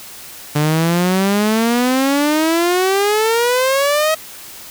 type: exponential sweep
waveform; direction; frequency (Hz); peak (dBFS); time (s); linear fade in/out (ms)
sawtooth; up; 146.83 to 640; -9; 0.55-4.15; 10
effects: white hiss -35 dBFS RMS until 4.7 s